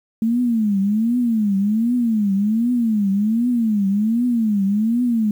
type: tone with vibrato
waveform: sine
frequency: 219.1 Hz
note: A3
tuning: 7 cents flat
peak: -15 dBFS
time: 0.22-5.31 s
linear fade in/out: 2 ms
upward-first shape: triangle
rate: 1.3 Hz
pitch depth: 230 cents each way
effects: 8-bit